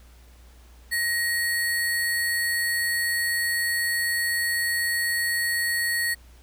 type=tone with sample-and-hold; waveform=sine; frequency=1888 Hz; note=A#6; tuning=22 cents sharp; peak=-22 dBFS; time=0.91-6.15 s; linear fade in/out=20 ms; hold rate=6300 Hz; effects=added 60 Hz sine -48 dBFS peak until 6.42 s + pink hiss -57 dBFS RMS until 6.42 s